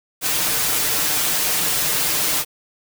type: noise with comb filter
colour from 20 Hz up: white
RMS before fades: -20 dBFS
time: 0.21-2.45 s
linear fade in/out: 50 ms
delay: 6.6 ms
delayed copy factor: +0.75
effects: none